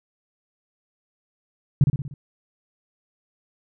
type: tone with echo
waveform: sine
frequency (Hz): 139.9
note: C#3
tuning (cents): +16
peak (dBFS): -10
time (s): 1.81-1.84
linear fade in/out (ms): 2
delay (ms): 60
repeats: 5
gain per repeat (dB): -5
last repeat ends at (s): 2.14
effects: none